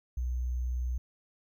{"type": "tone with sample-and-hold", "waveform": "sine", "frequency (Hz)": 61.9, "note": "B1", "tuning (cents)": 5, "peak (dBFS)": -29, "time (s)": [0.17, 0.98], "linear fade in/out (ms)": 5, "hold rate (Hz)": 6300, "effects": []}